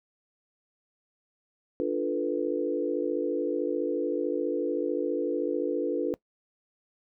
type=chord; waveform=sine; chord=B half-diminished seventh; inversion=first; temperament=equal; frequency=293.7 / 349.2 / 440 / 493.9 Hz; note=D4 / F4 / A4 / B4; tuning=0 / 0 / 0 / 0 cents; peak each=-31 dBFS; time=1.8-6.14 s; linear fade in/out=0 ms; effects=noise-tail reverb RT60 0.1 s tail -21 dB re dry